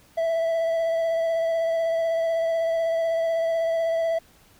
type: tone with vibrato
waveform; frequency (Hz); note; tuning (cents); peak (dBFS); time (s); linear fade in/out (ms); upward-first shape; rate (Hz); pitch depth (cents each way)
triangle; 659.3; E5; 0; -19; 0.17-4.19; 10; sine; 16; 17
effects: pink hiss -56 dBFS RMS until 4.59 s